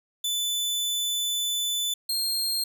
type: tone pair in turn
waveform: sawtooth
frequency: 3500 / 4215 Hz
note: A7 / C8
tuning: -10 / +12 cents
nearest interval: minor third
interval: 322 cents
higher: second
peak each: -22 dBFS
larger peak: neither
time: 0.24-1.94 / 2.09-2.64 s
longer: first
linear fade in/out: 5 ms
effects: none